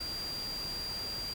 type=tone in noise; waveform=sine; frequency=4750 Hz; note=D8; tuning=19 cents sharp; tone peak=-36 dBFS; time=0-1.34 s; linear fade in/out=10 ms; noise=pink; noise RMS=-44 dBFS; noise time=0-1.34 s; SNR=+5 dB; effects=none